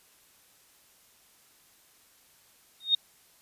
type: tone with exponential growth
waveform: sine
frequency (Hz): 3703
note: A#7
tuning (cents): -12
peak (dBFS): -16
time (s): 2.8-2.95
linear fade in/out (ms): 5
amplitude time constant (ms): 32
effects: white hiss -61 dBFS RMS until 3.41 s + resampled to 32000 Hz